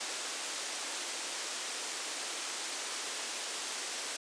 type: band-pass noise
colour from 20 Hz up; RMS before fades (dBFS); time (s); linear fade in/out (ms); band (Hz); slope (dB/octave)
white; -39; 0-4.17; 10; 290 to 8700; 24
effects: resampled to 22050 Hz